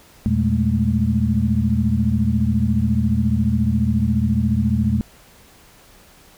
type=tone cluster; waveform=sine; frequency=83.5 / 120.1 / 206 / 220.3 Hz; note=E2 / B2 / G#3 / A3; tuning=+23 / -48 / -14 / +2 cents; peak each=-21 dBFS; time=0.26-5.01 s; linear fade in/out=0 ms; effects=pink hiss -49 dBFS RMS until 6.37 s